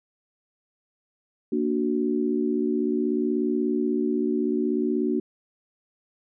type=chord; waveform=sine; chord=Bb augmented; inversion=none; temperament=equal; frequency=233.1 / 293.7 / 370 Hz; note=Bb3 / D4 / F#4; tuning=0 / 0 / 0 cents; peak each=-26 dBFS; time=1.52-5.2 s; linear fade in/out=5 ms; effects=none